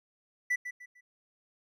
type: tone with echo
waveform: triangle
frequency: 1975.5 Hz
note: B6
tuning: in tune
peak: -24 dBFS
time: 0.5-0.56 s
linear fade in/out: 10 ms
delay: 150 ms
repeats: 3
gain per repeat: -10 dB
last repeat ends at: 1.01 s
effects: none

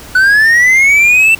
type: linear sweep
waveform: triangle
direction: up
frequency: 1480 to 2689 Hz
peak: -3 dBFS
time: 0.15-1.35 s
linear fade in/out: 5 ms
effects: pink hiss -32 dBFS RMS until 1.39 s

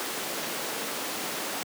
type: high-pass noise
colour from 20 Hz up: pink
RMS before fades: -33 dBFS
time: 0-1.63 s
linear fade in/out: 0 ms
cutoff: 270 Hz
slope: 12 dB/octave
effects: high-pass 150 Hz 12 dB/octave

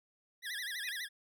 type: tone with vibrato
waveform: 25% pulse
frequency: 1806 Hz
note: A6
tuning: 45 cents sharp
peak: -34 dBFS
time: 0.42-1.09 s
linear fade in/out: 50 ms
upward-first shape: sine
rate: 12 Hz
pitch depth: 190 cents each way
type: tone with exponential growth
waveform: sine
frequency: 2489 Hz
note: D#7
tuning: in tune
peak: -33 dBFS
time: 0.82-0.89 s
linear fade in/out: 0 ms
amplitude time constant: 15 ms
effects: none

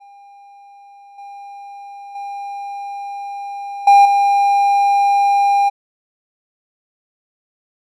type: tone with level steps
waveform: triangle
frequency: 803 Hz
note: G5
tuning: 41 cents sharp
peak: -38 / -30 / -23 / -3 / -9 dBFS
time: 0-5.7 s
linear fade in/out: 20 ms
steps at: 1.18 / 2.15 / 3.87 / 4.05 s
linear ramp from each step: 5 ms
effects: none

